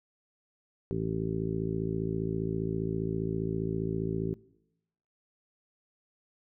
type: harmonic tone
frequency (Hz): 55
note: A1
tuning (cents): 0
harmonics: 1 / 2 / 3 / 4 / 5 / 6 / 7 / 8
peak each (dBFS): -43 / -36 / -34 / -42 / -38 / -41 / -34 / -44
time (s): 0.91-4.34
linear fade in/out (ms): 0
effects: noise-tail reverb RT60 0.9 s tail -22 dB re dry